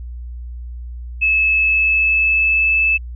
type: tone with pitch glide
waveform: sine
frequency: 2600 to 2621 Hz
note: E7 to E7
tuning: -24 to -11 cents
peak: -12 dBFS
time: 1.21-2.98 s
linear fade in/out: 20 ms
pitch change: +13 cents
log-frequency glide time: 1.57-2.78 s
effects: added 60 Hz sine -27 dBFS peak until 3.15 s